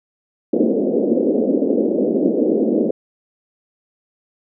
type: band-pass noise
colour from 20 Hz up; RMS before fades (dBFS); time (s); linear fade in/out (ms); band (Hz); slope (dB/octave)
pink; -17; 0.53-2.91; 5; 220 to 540; 48
effects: none